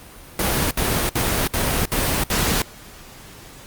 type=noise bursts; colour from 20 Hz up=pink; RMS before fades=-20 dBFS; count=6; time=0.39-2.62 s; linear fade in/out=2 ms; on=320 ms; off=62 ms; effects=pink hiss -42 dBFS RMS until 3.66 s + Opus 32 kbps